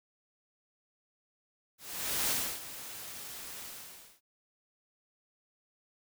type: noise with ADSR envelope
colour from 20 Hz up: white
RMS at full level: -30 dBFS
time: 1.78-4.21 s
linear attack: 510 ms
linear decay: 300 ms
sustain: -14 dB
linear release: 570 ms
effects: none

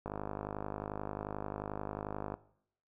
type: click train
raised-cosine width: 1 ms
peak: -24 dBFS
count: 118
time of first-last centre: 0.06-2.341 s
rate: 51.3 Hz
effects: noise-tail reverb RT60 0.7 s tail -19 dB re dry

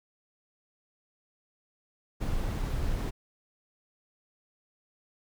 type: noise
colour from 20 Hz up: brown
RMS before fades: -30 dBFS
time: 2.2-3.11 s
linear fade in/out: 20 ms
effects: none

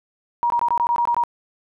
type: tone bursts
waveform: sine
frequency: 950 Hz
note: A#5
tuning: 33 cents sharp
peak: -16 dBFS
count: 9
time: 0.43-1.237 s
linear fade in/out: 0 ms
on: 71 ms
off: 21 ms
effects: none

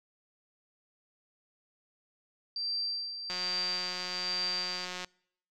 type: tone with tremolo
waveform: sine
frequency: 4699 Hz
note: D8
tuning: in tune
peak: -30 dBFS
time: 2.56-4.85 s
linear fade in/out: 2 ms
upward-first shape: sine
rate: 1.2 Hz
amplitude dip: 60%
type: click train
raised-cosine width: 0.2 ms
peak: -21 dBFS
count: 317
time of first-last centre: 3.3-5.046 s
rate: 181 Hz
effects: noise-tail reverb RT60 0.7 s tail -26 dB re dry

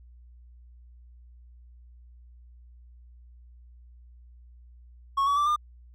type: tone with pitch steps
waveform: triangle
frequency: 1101 / 1134.6 / 1169.2 / 1204.8 Hz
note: C#6 / C#6 / D6 / D6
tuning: -12 / +40 / -8 / +44 cents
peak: -19 dBFS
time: 5.17-5.562 s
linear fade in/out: 10 ms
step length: 98 ms
effects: added 60 Hz sine -48 dBFS peak until 5.94 s + MP3 96 kbps

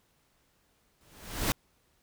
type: noise with exponential growth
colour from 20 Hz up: pink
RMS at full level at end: -25 dBFS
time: 1.01-1.52 s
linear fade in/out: 0 ms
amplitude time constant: 110 ms
effects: pink hiss -70 dBFS RMS until 2.02 s

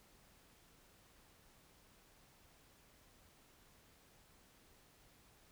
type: silence
effects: pink hiss -67 dBFS RMS until 5.51 s

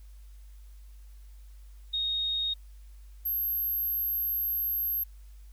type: tone pair in turn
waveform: sine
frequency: 3729 / 12543 Hz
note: A#7 / G9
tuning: 0 / 0 cents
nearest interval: octave + major sixth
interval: 2100 cents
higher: second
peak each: -27 dBFS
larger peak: neither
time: 1.93-2.54 / 3.25-5.04 s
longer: second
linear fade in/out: 10 ms
effects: added 50 Hz sine -46 dBFS peak until 5.52 s + white hiss -66 dBFS RMS until 5.52 s

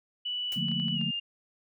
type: tone with pitch glide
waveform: sine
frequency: 2960 to 2810 Hz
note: F#7 to F7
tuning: 0 to +10 cents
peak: -30 dBFS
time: 0.25-1.2 s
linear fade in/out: 10 ms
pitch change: -90 cents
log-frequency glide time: 0.94-1 s
type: noise with exponential decay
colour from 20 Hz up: white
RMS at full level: -41 dBFS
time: 0.52-0.66 s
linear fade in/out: 0 ms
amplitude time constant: 29 ms
type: chord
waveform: sine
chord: Bb major seventh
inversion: first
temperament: equal with one note detuned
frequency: 146.83 / 176.24 / 220 / 233.1 Hz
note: D3 / F3 / A3 / Bb3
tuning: 0 / +16 / 0 / 0 cents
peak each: -35 / -33 / -35 / -38 dBFS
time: 0.56-1.11 s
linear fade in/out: 10 ms
type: clicks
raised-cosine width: 0.3 ms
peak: -32 dBFS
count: 5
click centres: 0.685 / 0.716 / 0.799 / 0.883 / 1.013 s
effects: none

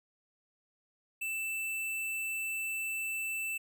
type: tone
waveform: square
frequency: 2653 Hz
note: E7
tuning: 10 cents sharp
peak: -34 dBFS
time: 1.21-3.58 s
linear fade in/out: 10 ms
effects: none

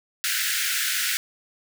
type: high-pass noise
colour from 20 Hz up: pink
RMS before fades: -25 dBFS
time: 0.24-1.17 s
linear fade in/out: 0 ms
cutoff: 1400 Hz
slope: 96 dB/octave
effects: none

